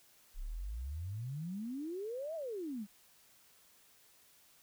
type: exponential two-way sweep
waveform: sine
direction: up then down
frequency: 30.11 to 672 to 190.8 Hz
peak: -38 dBFS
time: 0.34-2.87 s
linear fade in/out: 50 ms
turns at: 2.35 s
effects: white hiss -65 dBFS RMS until 4.62 s